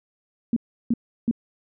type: tone bursts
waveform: sine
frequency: 233.1 Hz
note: A#3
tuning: in tune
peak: -17 dBFS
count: 3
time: 0.53-1.312 s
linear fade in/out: 2 ms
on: 34 ms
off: 340 ms
effects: none